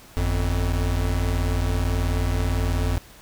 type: tone pair together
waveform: square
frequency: 49.22 / 87.7 Hz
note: G1 / F2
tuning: +8 / +8 cents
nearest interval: minor seventh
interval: 1000 cents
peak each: -24 dBFS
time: 0.17-2.98 s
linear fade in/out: 0 ms
effects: pink hiss -48 dBFS RMS until 3.21 s